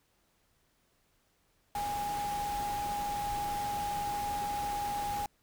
sine tone in noise, 821 Hz, G#5, 20 cents flat, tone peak -32 dBFS, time 1.75-5.26 s, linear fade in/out 2 ms, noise pink, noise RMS -42 dBFS, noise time 1.75-5.26 s, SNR +7 dB, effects pink hiss -72 dBFS RMS until 5.42 s

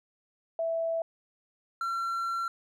sine / triangle tone pair in turn, 659.3 / 1360.4 Hz, E5 / F6, 0 / -46 cents, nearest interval octave + minor second, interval 1254 cents, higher second, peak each -27 dBFS, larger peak neither, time 0.59-1.02 / 1.81-2.48 s, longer second, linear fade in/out 2 ms, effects none

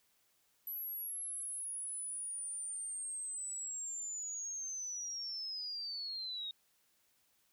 sine linear sweep, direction down, 11840 to 3729 Hz, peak -39 dBFS, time 0.67-6.51 s, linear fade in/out 2 ms, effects white hiss -74 dBFS RMS until 7.52 s

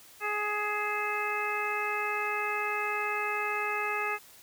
harmonic tone with a mistuned harmonic, 417.8 Hz, G#4, 10 cents sharp, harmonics 1 / 2 / 3 / 4 / 5 / 6, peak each -37 / -36 / -34 / -37 / -36 / -35 dBFS, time 0.2-4.19 s, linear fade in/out 50 ms, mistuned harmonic 6, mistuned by +53 cents, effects white hiss -54 dBFS RMS until 4.42 s

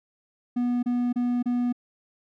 triangle tone bursts, 244 Hz, B3, 21 cents flat, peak -20 dBFS, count 4, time 0.56-1.727 s, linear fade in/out 10 ms, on 270 ms, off 29 ms, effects none

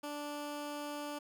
15% pulse tone, 292.8 Hz, D4, 5 cents flat, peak -33 dBFS, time 0.03-1.19 s, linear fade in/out 10 ms, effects none

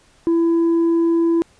sine tone with tanh clipping, 334.2 Hz, E4, 24 cents sharp, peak -14 dBFS, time 0.27-1.42 s, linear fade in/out 0 ms, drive 2 dB, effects pink hiss -54 dBFS RMS until 1.59 s + resampled to 22050 Hz

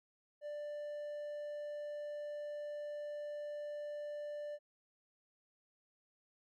triangle tone, 590 Hz, D5, 8 cents sharp, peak -39 dBFS, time 0.41-4.59 s, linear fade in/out 50 ms, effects none

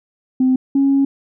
sine tone pair in turn, 258.3 / 275.1 Hz, C4 / C#4, -22 / -13 cents, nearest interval minor second, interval 109 cents, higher second, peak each -10 dBFS, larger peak neither, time 0.4-0.56 / 0.75-1.05 s, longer second, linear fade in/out 5 ms, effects tanh soft clip ceiling -7 dBFS

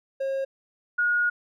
triangle / sine tone pair in turn, 540 / 1441.6 Hz, C#5 / F#6, -45 / -45 cents, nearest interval octave + perfect fourth, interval 1700 cents, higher second, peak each -23 / -20 dBFS, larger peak second, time 0.2-0.45 / 0.98-1.3 s, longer second, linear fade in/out 10 ms, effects none

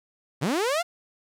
sawtooth linear sweep, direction up, 114.5 to 720 Hz, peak -19 dBFS, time 0.41-0.83 s, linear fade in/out 20 ms, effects low-pass 11000 Hz 12 dB/octave + 9-bit

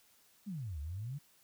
sine exponential two-way sweep, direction down then up, 220 to 69.3 to 152.1 Hz, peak -38 dBFS, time 0.46-1.19 s, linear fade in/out 20 ms, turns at 0.8 s, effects white hiss -67 dBFS RMS until 1.43 s

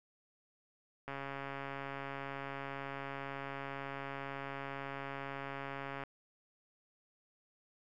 click train, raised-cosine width 0.5 ms, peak -27 dBFS, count 685, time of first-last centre 1.08-6.037 s, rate 138 Hz, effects none

